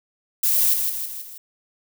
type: noise with echo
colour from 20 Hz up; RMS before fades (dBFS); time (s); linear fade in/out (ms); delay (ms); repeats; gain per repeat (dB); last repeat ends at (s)
violet; -19; 0.43-0.74; 5; 160; 4; -5; 1.38
effects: none